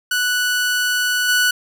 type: tone with level steps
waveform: sawtooth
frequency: 1480 Hz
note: F#6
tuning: in tune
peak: -13 / -10 dBFS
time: 0.11-1.51 s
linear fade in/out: 5 ms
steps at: 1.28 s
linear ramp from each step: 10 ms
effects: none